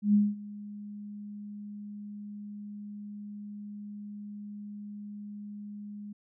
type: tone with ADSR envelope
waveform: sine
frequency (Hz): 206.5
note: G#3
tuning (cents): -10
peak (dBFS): -18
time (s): 0.02-6.13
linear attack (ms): 120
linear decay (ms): 210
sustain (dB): -21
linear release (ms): 8
effects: none